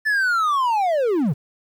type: linear sweep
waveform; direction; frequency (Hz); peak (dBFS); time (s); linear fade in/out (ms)
triangle; down; 1765 to 116.7; -15; 0.05-1.34; 20
effects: 9-bit